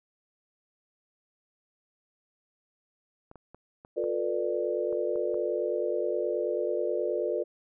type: clicks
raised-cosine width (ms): 1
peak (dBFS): -33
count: 8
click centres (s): 3.314 / 3.357 / 3.546 / 3.849 / 4.04 / 4.927 / 5.158 / 5.343
type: chord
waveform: sine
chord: B half-diminished seventh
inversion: second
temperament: just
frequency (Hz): 355.6 / 444.5 / 493.9 / 592.7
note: F4 / A4 / B4 / D5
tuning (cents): +31 / +18 / 0 / +16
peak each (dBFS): -32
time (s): 3.96-7.44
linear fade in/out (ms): 20
effects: none